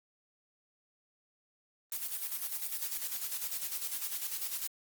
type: noise with tremolo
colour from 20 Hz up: blue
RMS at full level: -35 dBFS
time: 1.92-4.67 s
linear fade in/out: 2 ms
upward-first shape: square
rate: 10 Hz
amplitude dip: 55%
effects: Opus 24 kbps